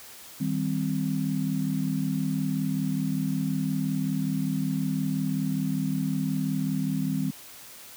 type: chord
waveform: sine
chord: C minor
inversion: first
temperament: just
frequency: 156.98 / 196.22 / 261.6 Hz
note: Eb3 / G3 / C4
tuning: +16 / +2 / 0 cents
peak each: -29 dBFS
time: 0.4-7.31 s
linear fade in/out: 10 ms
effects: white hiss -46 dBFS RMS until 7.96 s + high-pass 60 Hz 12 dB/octave